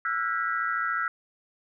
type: tone cluster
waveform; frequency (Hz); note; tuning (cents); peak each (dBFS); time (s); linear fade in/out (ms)
sine; 1331 / 1445 / 1621 / 1954; E6 / F#6 / G#6 / B6; +16 / -41 / -42 / -19; -28 / -31 / -33 / -35; 0.05-1.08; 2
effects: none